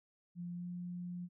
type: tone with pitch glide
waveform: sine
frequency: 174.61 to 176.95 Hz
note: F3 to F3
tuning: 0 to +23 cents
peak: -40 dBFS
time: 0.35-1.29 s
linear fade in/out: 50 ms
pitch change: +23 cents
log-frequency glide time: 0.54-0.66 s
effects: none